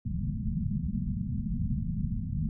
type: low-pass noise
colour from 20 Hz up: white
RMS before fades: -31 dBFS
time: 0.05-2.49 s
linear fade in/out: 2 ms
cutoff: 230 Hz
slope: 96 dB/octave
effects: none